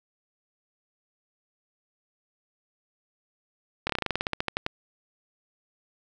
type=slowing click train; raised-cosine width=0.3 ms; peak=-10 dBFS; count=16; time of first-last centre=3.87-4.664 s; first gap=25 ms; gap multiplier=1.1; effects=none